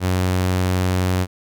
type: tone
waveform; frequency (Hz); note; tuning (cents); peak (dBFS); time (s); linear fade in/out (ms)
sawtooth; 91.9; F#2; -11; -13; 0-1.27; 50
effects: none